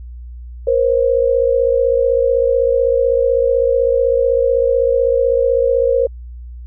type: tone pair together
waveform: sine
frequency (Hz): 476.6 / 532.5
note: A#4 / C5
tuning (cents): +38 / +30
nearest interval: major second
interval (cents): 192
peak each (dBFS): -14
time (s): 0.67-6.07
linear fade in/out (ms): 5
effects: added 60 Hz sine -29 dBFS peak until 6.66 s